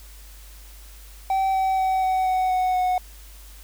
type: tone with pitch steps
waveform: triangle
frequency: 770 / 763.8 / 757.6 / 751.5 / 745.5 / 739.5 / 733.5 Hz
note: G5 / G5 / F#5 / F#5 / F#5 / F#5 / F#5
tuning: -31 / -45 / +41 / +27 / +13 / -1 / -15 cents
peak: -17 dBFS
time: 1.3-2.98 s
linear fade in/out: 2 ms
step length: 240 ms
effects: added 50 Hz sine -42 dBFS peak until 3.63 s + white hiss -49 dBFS RMS until 3.63 s